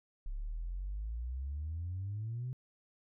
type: exponential sweep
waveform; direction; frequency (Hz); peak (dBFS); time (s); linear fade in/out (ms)
sine; up; 33.41 to 130.2; -35; 0.26-2.53; 0
effects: tanh soft clip ceiling -32 dBFS